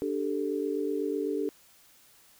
sine chord, D suspended fourth, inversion none, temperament equal, 293.7 / 392 / 440 Hz, D4 / G4 / A4, 0 / 0 / 0 cents, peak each -32 dBFS, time 0.02-1.49 s, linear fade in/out 0 ms, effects white hiss -59 dBFS RMS until 2.39 s

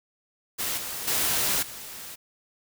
white noise with level steps, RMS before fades -29 / -34 / -25 / -40 dBFS, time 0.58-2.16 s, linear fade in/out 20 ms, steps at 0.77 / 1.07 / 1.62 s, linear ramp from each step 10 ms, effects none

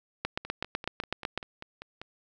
two click trains, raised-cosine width 0.3 ms, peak -24 / -13 dBFS, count 9 / 10, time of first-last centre 0.45-2.016 / 0.25-1.376 s, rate 5.11 / 7.99 Hz, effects none

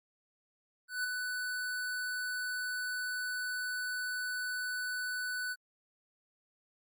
square tone with ADSR envelope, 1493 Hz, F#6, 15 cents sharp, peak -31 dBFS, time 0.88-5.56 s, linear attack 160 ms, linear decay 9 ms, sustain -4 dB, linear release 43 ms, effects Opus 48 kbps

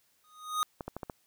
square tone with exponential growth, 1242 Hz, D#6, 3 cents flat, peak -25 dBFS, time 0.24-0.63 s, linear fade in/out 0 ms, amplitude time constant 83 ms
clicks, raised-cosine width 1 ms, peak -23 dBFS, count 5, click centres 0.808 / 0.88 / 0.966 / 1.032 / 1.098 s
effects white hiss -70 dBFS RMS until 1.26 s

